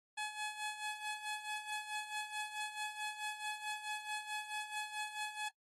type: tone with tremolo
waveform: 15% pulse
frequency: 849 Hz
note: G#5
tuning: 38 cents sharp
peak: -31 dBFS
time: 0.17-5.49 s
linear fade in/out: 10 ms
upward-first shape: sine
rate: 4.6 Hz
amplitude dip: 70%
effects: noise-tail reverb RT60 0.1 s tail -21 dB re dry + AAC 32 kbps